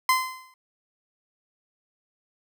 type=tone with exponential decay; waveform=30% pulse; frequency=1032 Hz; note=C6; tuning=24 cents flat; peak=-13 dBFS; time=0.09-0.54 s; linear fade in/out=2 ms; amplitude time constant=96 ms; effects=none